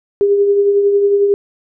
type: tone with tremolo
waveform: sine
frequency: 403.1 Hz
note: G4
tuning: 48 cents sharp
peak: -7 dBFS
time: 0.21-1.34 s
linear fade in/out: 0 ms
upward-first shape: triangle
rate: 11 Hz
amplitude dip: 45%
effects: none